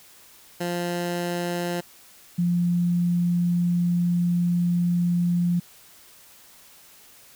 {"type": "tone pair in turn", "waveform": ["15% pulse", "sine"], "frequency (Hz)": [174.61, 174.61], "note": ["F3", "F3"], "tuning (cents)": [0, 0], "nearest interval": "unison", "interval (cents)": 0, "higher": "neither", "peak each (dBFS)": -19, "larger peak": "neither", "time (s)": [[0.6, 1.81], [2.38, 5.6]], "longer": "second", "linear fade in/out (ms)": 10, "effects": ["white hiss -51 dBFS RMS until 7.35 s"]}